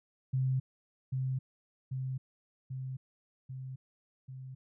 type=tone with echo; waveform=sine; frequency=130.81 Hz; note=C3; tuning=in tune; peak=-27 dBFS; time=0.33-0.6 s; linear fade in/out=10 ms; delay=790 ms; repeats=5; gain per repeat=-3 dB; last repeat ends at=4.55 s; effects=none